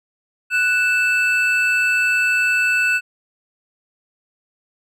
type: tone pair together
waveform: triangle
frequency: 1482.6 / 2637 Hz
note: F#6 / E7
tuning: +3 / 0 cents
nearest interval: minor seventh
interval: 997 cents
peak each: -16 dBFS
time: 0.5-3.01 s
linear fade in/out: 50 ms
effects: none

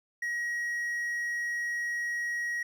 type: tone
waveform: triangle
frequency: 1900 Hz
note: A#6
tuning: 33 cents sharp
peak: -28 dBFS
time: 0.22-2.63 s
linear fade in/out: 5 ms
effects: none

